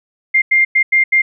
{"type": "tone bursts at uneven times", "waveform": "sine", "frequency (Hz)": 2108, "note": "C7", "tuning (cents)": 12, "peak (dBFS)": -8, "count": 5, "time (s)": [[0.34, 0.42], [0.51, 0.65], [0.75, 0.83], [0.92, 1.04], [1.12, 1.22]], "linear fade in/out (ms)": 10, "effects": []}